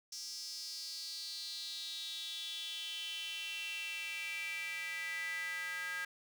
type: tone with high-pass filter sweep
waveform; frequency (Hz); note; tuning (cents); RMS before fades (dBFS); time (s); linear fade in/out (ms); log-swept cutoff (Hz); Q
square; 180; F#3; -47; -42; 0.12-6.05; 5; 5500 to 1700; 6.8
effects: none